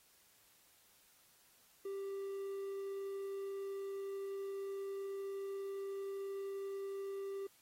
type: tone with quantisation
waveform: triangle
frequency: 393 Hz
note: G4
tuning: 4 cents sharp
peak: -38 dBFS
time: 1.85-7.47 s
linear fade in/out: 5 ms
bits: 11
effects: white hiss -68 dBFS RMS until 7.61 s + AAC 48 kbps